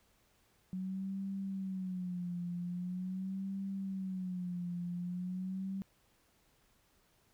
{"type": "tone with vibrato", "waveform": "sine", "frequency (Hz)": 184.7, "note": "F#3", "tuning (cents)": -3, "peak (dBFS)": -36, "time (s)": [0.73, 5.82], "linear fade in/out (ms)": 0, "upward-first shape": "sine", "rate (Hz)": 0.43, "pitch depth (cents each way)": 94, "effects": ["pink hiss -71 dBFS RMS until 7.33 s"]}